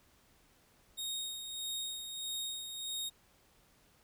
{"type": "tone with tremolo", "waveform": "sawtooth", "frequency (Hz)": 3729, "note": "A#7", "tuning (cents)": 0, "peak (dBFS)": -33, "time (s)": [0.97, 3.1], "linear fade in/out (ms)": 20, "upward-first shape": "sine", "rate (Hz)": 1.6, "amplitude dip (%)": 50, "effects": ["pink hiss -67 dBFS RMS until 4.03 s"]}